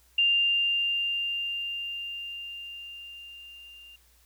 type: tone with level ramp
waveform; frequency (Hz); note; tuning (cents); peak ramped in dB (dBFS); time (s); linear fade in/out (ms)
sine; 2794; F7; 0; -19 to -47; 0.18-3.96; 5
effects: added 60 Hz sine -62 dBFS peak until 4.25 s + white hiss -63 dBFS RMS until 4.25 s